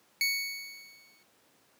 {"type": "tone with exponential decay", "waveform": "25% pulse", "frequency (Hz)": 2223, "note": "C#7", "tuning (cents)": 4, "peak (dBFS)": -20, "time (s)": [0.21, 1.23], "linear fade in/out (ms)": 1, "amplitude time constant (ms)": 220, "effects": ["pink hiss -65 dBFS RMS until 1.79 s", "high-pass 200 Hz 12 dB/octave"]}